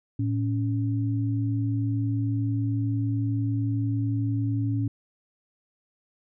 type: tone pair together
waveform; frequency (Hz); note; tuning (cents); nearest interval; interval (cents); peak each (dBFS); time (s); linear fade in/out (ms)
sine; 111.12 / 280; A2 / C#4; +18 / +18; octave + major third; 1600; -24 / -29; 0.19-4.88; 5
effects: none